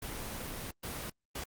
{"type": "noise bursts at uneven times", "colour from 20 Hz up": "pink", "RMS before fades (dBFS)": -40, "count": 3, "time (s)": [[0.02, 0.71], [0.83, 1.1], [1.35, 1.44]], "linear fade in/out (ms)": 5, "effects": ["Opus 24 kbps"]}